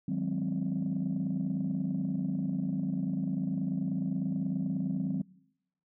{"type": "chord", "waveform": "sine", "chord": "Ab dominant seventh", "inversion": "second", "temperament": "equal with one note detuned", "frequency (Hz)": [155.56, 185, 205.3, 261.6], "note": ["Eb3", "Gb3", "Ab3", "C4"], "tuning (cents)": [0, 0, -20, 0], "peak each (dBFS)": [-35, -31, -36, -33], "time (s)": [0.08, 5.22], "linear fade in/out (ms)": 5, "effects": ["noise-tail reverb RT60 0.8 s tail -23 dB re dry", "tanh soft clip ceiling -23 dBFS"]}